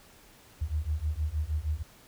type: beating tone pair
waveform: sine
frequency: 73.42 / 79.82 Hz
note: D2 / D#2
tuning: 0 / +45 cents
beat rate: 6.4 Hz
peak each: -31 dBFS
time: 0.61-1.83 s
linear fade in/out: 10 ms
effects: pink hiss -56 dBFS RMS until 2.07 s